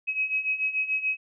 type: beating tone pair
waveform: sine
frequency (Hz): 2546 / 2552.9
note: D#7 / D#7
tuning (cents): +39 / +44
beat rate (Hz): 6.9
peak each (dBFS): -30 / -26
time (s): 0.07-1.17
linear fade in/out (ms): 20
effects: none